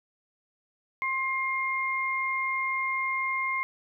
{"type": "tone pair together", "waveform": "sine", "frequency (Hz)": [1061, 2122], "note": ["C6", "C7"], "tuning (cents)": [24, 24], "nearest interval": "octave", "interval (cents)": 1200, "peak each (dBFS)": [-30, -28], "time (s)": [1.02, 3.63], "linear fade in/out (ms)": 0, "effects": []}